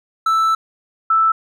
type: tone pair in turn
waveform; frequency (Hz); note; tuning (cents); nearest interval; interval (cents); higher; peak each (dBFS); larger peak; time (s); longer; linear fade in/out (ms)
triangle / sine; 1320 / 1320; E6 / E6; +2 / +2; unison; 0; neither; -11; neither; 0.26-0.55 / 1.1-1.32; first; 5
effects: none

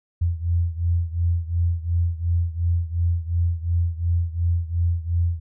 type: beating tone pair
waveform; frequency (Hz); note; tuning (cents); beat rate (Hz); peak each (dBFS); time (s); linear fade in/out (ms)
sine; 84.6 / 87.4; E2 / F2; +45 / +2; 2.8; -21 / -24; 0.21-5.4; 10
effects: none

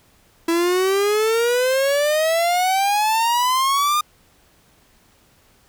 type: exponential sweep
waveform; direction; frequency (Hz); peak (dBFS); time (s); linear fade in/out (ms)
45% pulse; up; 330 to 1225; -16; 0.48-4.01; 5
effects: pink hiss -56 dBFS RMS until 5.68 s

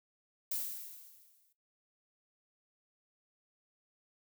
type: noise with exponential decay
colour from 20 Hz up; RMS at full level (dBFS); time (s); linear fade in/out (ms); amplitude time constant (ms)
violet; -34; 0.51-1.53; 5; 220
effects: noise-tail reverb RT60 0.2 s tail -17 dB re dry

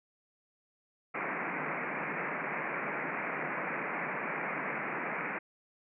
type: band-pass noise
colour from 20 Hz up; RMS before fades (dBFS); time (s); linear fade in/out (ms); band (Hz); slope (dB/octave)
white; -36; 1.14-5.39; 10; 140 to 2400; 96
effects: none

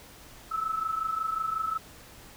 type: tone pair together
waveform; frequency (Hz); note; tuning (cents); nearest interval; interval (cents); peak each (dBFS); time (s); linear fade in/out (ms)
sine; 1287.5 / 1313; E6 / E6; -41 / -7; unison; 34; -33 / -29; 0.51-1.78; 10
effects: pink hiss -50 dBFS RMS until 2.36 s

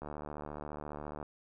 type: click train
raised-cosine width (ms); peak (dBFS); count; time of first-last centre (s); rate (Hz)
1; -28; 91; 0.02-1.228; 74.5
effects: none

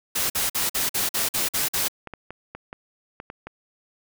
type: noise bursts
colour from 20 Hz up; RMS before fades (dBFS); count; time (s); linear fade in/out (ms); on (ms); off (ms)
white; -24; 9; 0.15-1.884; 10; 150; 48
type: clicks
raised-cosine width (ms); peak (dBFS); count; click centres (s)
0.5; -21; 8; 2.073 / 2.137 / 2.306 / 2.55 / 2.729 / 3.201 / 3.301 / 3.47
effects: none

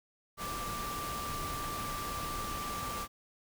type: tone in noise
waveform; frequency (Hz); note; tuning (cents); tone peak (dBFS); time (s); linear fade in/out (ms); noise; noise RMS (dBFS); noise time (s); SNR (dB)
sine; 1174.7; D6; 0; -38; 0.37-3.08; 50; pink; -40; 0.37-3.08; -1
effects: none

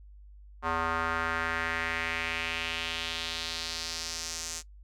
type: tone with band-pass filter sweep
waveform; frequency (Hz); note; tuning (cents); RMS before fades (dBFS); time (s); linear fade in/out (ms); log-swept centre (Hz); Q
square; 82.41; E2; 0; -33; 0.62-4.63; 50; 1100 to 6800; 2.4
effects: noise-tail reverb RT60 0.1 s tail -19 dB re dry + added 50 Hz sine -48 dBFS peak until 4.83 s

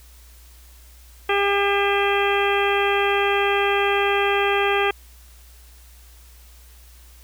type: harmonic tone with a mistuned harmonic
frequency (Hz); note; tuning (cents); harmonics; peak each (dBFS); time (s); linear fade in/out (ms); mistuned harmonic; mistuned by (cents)
401.2; G4; +40; 1 / 2 / 3 / 4 / 5 / 6 / 7 / 8; -21 / -24 / -26 / -27 / -28 / -29 / -29 / -30; 1.29-4.91; 5; 7; -92
effects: added 60 Hz sine -45 dBFS peak until 7.23 s + white hiss -52 dBFS RMS until 7.23 s

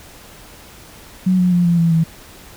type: tone with pitch steps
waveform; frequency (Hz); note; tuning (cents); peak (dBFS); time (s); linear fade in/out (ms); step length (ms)
sine; 185 / 180.36 / 175.83 / 171.42 / 167.12 / 162.92; F#3 / F#3 / F3 / F3 / E3 / E3; 0 / -44 / +12 / -32 / +24 / -20; -11; 1.26-2.04; 10; 130
effects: pink hiss -41 dBFS RMS until 2.56 s

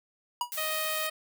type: tone with exponential decay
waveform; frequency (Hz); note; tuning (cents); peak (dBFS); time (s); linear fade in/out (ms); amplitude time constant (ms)
square; 968; B5; -35; -24; 0.41-0.52; 2; 23
type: noise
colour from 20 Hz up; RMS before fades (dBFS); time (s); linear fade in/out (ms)
blue; -36; 0.52-1.07; 0
type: tone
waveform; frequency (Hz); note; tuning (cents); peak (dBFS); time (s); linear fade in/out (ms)
10% pulse; 625; D#5; +8; -22; 0.57-1.1; 10
effects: none

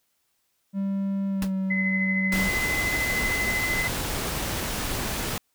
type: tone with pitch glide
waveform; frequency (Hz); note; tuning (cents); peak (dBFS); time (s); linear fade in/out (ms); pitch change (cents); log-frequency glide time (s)
triangle; 196 to 190.64; G3 to G3; 0 to -48; -22; 0.73-2.51; 50; -48; 1.28-1.52
type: noise with exponential decay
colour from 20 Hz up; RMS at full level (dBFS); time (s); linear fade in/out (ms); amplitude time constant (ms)
pink; -27; 1.42-1.52; 2; 21
type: tone with tremolo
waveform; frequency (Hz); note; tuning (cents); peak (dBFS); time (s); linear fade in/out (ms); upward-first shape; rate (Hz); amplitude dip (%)
sine; 2034; C7; -50; -23; 1.7-3.88; 10; sine; 13; 35
type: noise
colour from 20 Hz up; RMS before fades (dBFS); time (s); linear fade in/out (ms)
pink; -29; 2.32-5.38; 2
effects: white hiss -72 dBFS RMS until 5.54 s

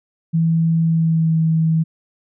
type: tone with pitch glide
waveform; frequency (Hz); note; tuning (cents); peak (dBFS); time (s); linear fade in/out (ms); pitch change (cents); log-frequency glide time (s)
sine; 164 to 161.09; E3 to E3; -9 to -40; -13; 0.33-1.84; 20; -31; 0.83-1.38
effects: none

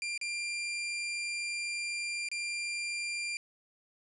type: tone with dropouts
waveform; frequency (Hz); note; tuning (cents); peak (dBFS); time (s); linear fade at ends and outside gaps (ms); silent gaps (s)
sawtooth; 2384; D7; +25; -30; 0.02-3.37; 1; 0.177-0.213 / 2.287-2.315
effects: resampled to 24000 Hz + 12-bit

